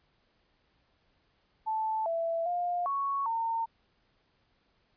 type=tone with pitch steps; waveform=sine; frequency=877 / 665 / 706 / 1110 / 911 Hz; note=A5 / E5 / F5 / C#6 / A#5; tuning=-6 / +15 / +19 / +2 / -40 cents; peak=-28 dBFS; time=1.66-3.66 s; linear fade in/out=20 ms; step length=400 ms; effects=pink hiss -71 dBFS RMS until 4.96 s + resampled to 11025 Hz